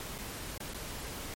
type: noise with dropouts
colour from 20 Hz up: pink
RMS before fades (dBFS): -41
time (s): 0-1.34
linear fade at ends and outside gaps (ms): 1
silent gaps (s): 0.182-0.186 / 0.578-0.603 / 0.736-0.745
effects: MP3 64 kbps